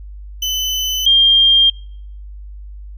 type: tone pair in turn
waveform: 35% pulse / sine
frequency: 3021 / 3201 Hz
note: F#7 / G7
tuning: +35 / +36 cents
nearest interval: minor second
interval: 101 cents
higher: second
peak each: -15 / -7 dBFS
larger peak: second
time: 0.42-1.06 / 1.06-1.7 s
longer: neither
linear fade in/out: 5 ms
effects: noise-tail reverb RT60 0.6 s tail -25 dB re dry + added 50 Hz sine -30 dBFS peak until 2.97 s